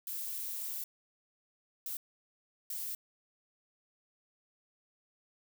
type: noise bursts at uneven times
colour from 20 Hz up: violet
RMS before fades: -39 dBFS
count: 3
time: 0.07-0.84 / 1.86-1.97 / 2.7-2.95 s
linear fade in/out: 2 ms
effects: none